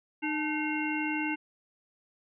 harmonic tone with a mistuned harmonic, 305.3 Hz, D#4, 33 cents flat, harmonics 1 / 3 / 5 / 7 / 9, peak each -31 / -37 / -39 / -36 / -36 dBFS, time 0.22-1.36 s, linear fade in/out 20 ms, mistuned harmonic 3, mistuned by -83 cents, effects none

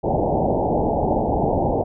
white low-pass noise, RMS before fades -20 dBFS, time 0.03-1.84 s, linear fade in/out 20 ms, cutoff 870 Hz, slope 96 dB/octave, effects none

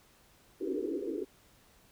pink band-pass noise, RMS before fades -35 dBFS, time 0.6-1.25 s, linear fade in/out 20 ms, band 270 to 480 Hz, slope 96 dB/octave, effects pink hiss -63 dBFS RMS until 1.91 s

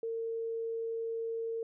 sine tone, 455.4 Hz, A#4, 40 cents flat, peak -33 dBFS, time 0.03-1.63 s, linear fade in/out 2 ms, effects none

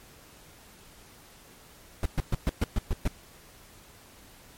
brown noise bursts, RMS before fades -24 dBFS, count 8, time 2.03-3.078 s, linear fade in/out 2 ms, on 26 ms, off 120 ms, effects pink hiss -53 dBFS RMS until 4.57 s + MP3 64 kbps

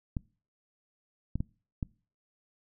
clicks, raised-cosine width 5 ms, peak -19 dBFS, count 4, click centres 0.168 / 1.356 / 1.405 / 1.828 s, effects noise-tail reverb RT60 0.4 s tail -24 dB re dry

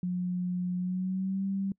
sine tone with pitch glide, 179.8 to 194.94 Hz, F#3 to G3, -49 to -9 cents, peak -28 dBFS, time 0.03-1.72 s, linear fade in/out 2 ms, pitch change +140 cents, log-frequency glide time 0.77-1.45 s, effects noise-tail reverb RT60 0.1 s tail -26 dB re dry

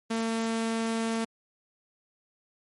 sawtooth tone, 226.4 Hz, A3, 50 cents sharp, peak -23 dBFS, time 0.1-1.25 s, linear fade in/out 10 ms, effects MP3 48 kbps

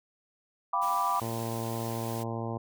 sine chord, G dominant seventh, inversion third, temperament equal, 698.5 / 784 / 987.8 / 1174.7 Hz, F5 / G5 / B5 / D6, 0 / 0 / 0 / 0 cents, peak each -35 / -33 / -29 / -29 dBFS, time 0.73-1.2 s, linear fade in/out 5 ms
white noise, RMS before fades -44 dBFS, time 0.81-2.24 s, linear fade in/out 20 ms
harmonic tone, 114.7 Hz, A#2, 28 cents flat, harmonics 1 / 2 / 3 / 4 / 5 / 6 / 7 / 8 / 9, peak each -35 / -38 / -40 / -41 / -42 / -43 / -43 / -44 / -45 dBFS, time 1.21-2.58 s, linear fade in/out 10 ms
effects none

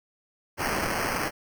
white noise with sample-and-hold, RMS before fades -28 dBFS, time 0.57-1.31 s, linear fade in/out 50 ms, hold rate 3675 Hz, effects none

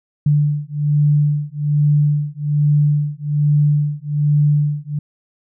sine beating tone pair, 146.83 / 148.03 Hz, D3 / D3, 0 / +14 cents, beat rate 1.2 Hz, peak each -16 dBFS, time 0.26-4.99 s, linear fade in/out 5 ms, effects none

